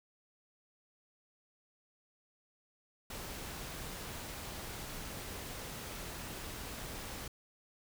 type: noise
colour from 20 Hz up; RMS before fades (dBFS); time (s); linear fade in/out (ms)
pink; -44; 3.1-7.28; 5
effects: none